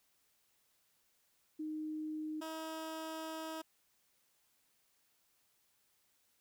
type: tone pair in turn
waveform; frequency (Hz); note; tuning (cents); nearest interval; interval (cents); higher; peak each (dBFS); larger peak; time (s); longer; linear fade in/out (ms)
sine / 15% pulse; 309.4 / 319.2; D#4 / D#4; -10 / +44; minor second; 54; second; -38 / -35; second; 1.59-2.41 / 2.41-3.62; second; 10
effects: white hiss -75 dBFS RMS until 6.4 s